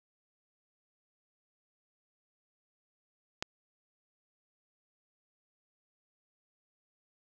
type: click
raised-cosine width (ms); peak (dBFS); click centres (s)
0.2; -15; 3.425
effects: none